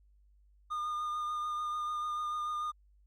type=tone with vibrato; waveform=triangle; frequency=1216 Hz; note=D#6; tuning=40 cents flat; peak=-31 dBFS; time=0.7-2.72 s; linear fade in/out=20 ms; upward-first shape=triangle; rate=6.8 Hz; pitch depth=20 cents each way; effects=added 50 Hz sine -61 dBFS peak until 3.06 s + Opus 48 kbps